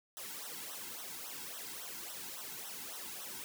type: noise with flanger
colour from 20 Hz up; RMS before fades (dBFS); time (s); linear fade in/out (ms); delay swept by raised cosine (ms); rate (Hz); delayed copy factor
white; -45; 0.17-3.44; 0; 0.42 to 1.72; 3.6; -0.9
effects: none